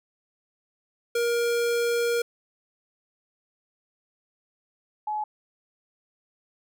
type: tone pair in turn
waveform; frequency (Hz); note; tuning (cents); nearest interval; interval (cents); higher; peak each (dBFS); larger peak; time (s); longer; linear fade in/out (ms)
square / sine; 471.9 / 849.6; A#4 / G#5; +21 / +39; minor seventh; 1018; second; -23 / -26; first; 1.15-2.22 / 5.07-5.24; first; 5
effects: none